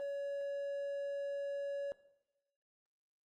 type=tone; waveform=triangle; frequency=563 Hz; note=C#5; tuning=27 cents sharp; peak=-35 dBFS; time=0-1.92 s; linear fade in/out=0 ms; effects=noise-tail reverb RT60 0.9 s tail -17 dB re dry + Opus 24 kbps

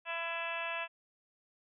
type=harmonic tone with a mistuned harmonic; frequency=334.6 Hz; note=E4; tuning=26 cents sharp; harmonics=2 / 3 / 4 / 5 / 6 / 7 / 8 / 9 / 10; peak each=-42 / -42 / -46 / -43 / -48 / -47 / -39 / -51 / -51 dBFS; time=0.05-0.88 s; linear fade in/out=50 ms; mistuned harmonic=8; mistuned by=-24 cents; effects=none

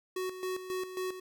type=tone with tremolo; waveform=square; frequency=370.9 Hz; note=F#4; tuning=4 cents sharp; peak=-33 dBFS; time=0.16-1.2 s; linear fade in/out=5 ms; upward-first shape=square; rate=3.7 Hz; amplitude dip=65%; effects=none

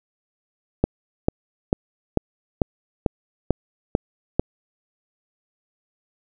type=click train; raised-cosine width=2 ms; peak=-3 dBFS; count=9; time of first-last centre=0.84-4.396 s; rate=2.25 Hz; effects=none

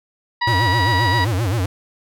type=harmonic tone; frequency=964 Hz; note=B5; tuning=42 cents flat; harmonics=1 / 2 / 3 / 4 / 5; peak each=-19 / -21 / -35 / -28 / -29 dBFS; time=0.41-1.25 s; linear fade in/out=10 ms
type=tone with vibrato; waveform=square; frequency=103.7 Hz; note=G#2; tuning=2 cents flat; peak=-18 dBFS; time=0.47-1.66 s; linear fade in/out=5 ms; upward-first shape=sine; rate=7.6 Hz; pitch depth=260 cents each way
effects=none

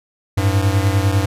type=beating tone pair; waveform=square; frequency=96 / 106 Hz; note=G2 / G#2; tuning=-36 / +36 cents; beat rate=10 Hz; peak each=-16 / -19 dBFS; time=0.37-1.26 s; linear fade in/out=10 ms; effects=resampled to 32000 Hz

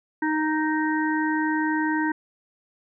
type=harmonic tone; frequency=310.7 Hz; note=D#4; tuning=2 cents flat; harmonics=1 / 3 / 5 / 6; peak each=-23 / -28 / -30 / -31 dBFS; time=0.22-2.12 s; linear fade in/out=5 ms; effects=none

